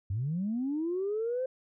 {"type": "linear sweep", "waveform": "sine", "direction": "up", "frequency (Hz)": [89.4, 526], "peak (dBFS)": -28, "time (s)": [0.1, 1.46], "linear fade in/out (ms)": 5, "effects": ["tanh soft clip ceiling -24 dBFS"]}